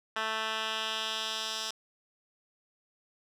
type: tone with band-pass filter sweep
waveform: 10% pulse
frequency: 220 Hz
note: A3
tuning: in tune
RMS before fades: -34 dBFS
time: 0.16-1.71 s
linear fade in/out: 5 ms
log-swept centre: 2000 to 4800 Hz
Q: 1.6
effects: none